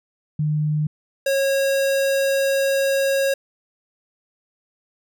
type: tone pair in turn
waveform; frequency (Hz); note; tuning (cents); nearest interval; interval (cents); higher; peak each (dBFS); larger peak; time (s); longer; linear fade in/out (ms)
sine / square; 151.6 / 546.2; D#3 / C#5; -45 / -26; octave + minor seventh; 2219; second; -18; neither; 0.39-0.87 / 1.26-3.34; second; 5
effects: none